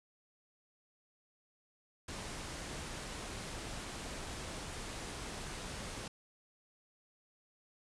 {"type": "low-pass noise", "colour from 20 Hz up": "pink", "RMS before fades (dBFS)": -44, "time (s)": [2.08, 6.08], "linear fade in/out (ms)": 5, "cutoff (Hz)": 10000, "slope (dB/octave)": 48, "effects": []}